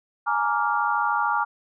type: chord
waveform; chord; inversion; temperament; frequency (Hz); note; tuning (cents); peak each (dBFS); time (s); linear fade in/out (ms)
sine; Bb dominant seventh; third; just; 839.1 / 932.3 / 1165.4 / 1398.5; Ab5 / Bb5 / D6 / F6; +18 / 0 / -14 / +2; -26; 0.26-1.45; 20
effects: none